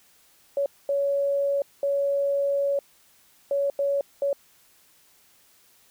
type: tone bursts at uneven times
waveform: sine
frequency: 561 Hz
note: C#5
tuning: 21 cents sharp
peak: -21 dBFS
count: 6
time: 0.57-0.66 / 0.89-1.62 / 1.83-2.79 / 3.51-3.7 / 3.79-4.01 / 4.22-4.33 s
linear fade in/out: 2 ms
effects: white hiss -59 dBFS RMS until 5.9 s